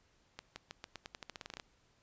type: accelerating click train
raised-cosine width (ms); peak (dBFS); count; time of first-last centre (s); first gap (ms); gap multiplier
0.2; -26; 16; 0.39-1.598; 170; 0.88
effects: pink hiss -71 dBFS RMS until 2.02 s + resampled to 16000 Hz